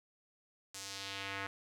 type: tone with band-pass filter sweep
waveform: square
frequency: 98 Hz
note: G2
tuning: in tune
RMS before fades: -43 dBFS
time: 0.74-1.47 s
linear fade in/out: 5 ms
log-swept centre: 7400 to 1700 Hz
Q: 1.4
effects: 11-bit